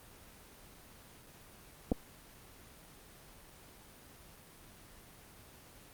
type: clicks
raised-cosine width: 2 ms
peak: -16 / -20 dBFS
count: 2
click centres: 1.918 / 1.922 s
effects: pink hiss -56 dBFS RMS until 5.93 s + Opus 24 kbps